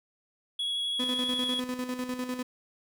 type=tone with vibrato; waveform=triangle; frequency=3344 Hz; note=G#7; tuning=11 cents sharp; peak=-27 dBFS; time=0.59-1.6 s; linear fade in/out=5 ms; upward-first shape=triangle; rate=12 Hz; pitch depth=13 cents each way
type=tone with tremolo; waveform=35% pulse; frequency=251.3 Hz; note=B3; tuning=30 cents sharp; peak=-28 dBFS; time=0.99-2.43 s; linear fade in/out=10 ms; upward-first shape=square; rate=10 Hz; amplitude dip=55%
effects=none